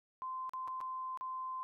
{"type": "tone with dropouts", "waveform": "sine", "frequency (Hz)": 1036, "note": "C6", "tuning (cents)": -17, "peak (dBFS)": -38, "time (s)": [0.22, 1.63], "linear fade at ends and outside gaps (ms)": 0, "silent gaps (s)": [[0.494, 0.535], [0.676, 0.681], [0.805, 0.812], [1.174, 1.21]], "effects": []}